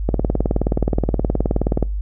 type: click train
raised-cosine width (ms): 2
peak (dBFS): -4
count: 34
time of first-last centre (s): 0.09-1.827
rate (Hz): 19
effects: noise-tail reverb RT60 0.3 s tail -24 dB re dry + added 50 Hz sine -20 dBFS peak until 2.01 s